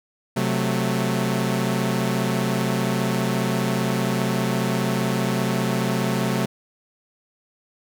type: chord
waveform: sawtooth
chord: F# diminished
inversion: second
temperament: equal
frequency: 130.81 / 185 / 220 Hz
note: C3 / F#3 / A3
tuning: 0 / 0 / 0 cents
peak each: -21 dBFS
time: 0.36-6.46 s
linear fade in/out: 10 ms
effects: none